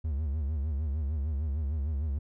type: tone with vibrato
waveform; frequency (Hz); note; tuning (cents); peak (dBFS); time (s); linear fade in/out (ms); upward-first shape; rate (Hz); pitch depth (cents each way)
triangle; 73.8; D2; +9; -26; 0.04-2.19; 10; sine; 6.6; 150
effects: none